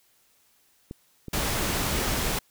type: clicks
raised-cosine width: 3 ms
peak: -23 dBFS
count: 3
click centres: 0.911 / 1.283 / 1.375 s
type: noise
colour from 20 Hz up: pink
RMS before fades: -27 dBFS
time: 1.33-2.39 s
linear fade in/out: 5 ms
effects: white hiss -64 dBFS RMS until 2.5 s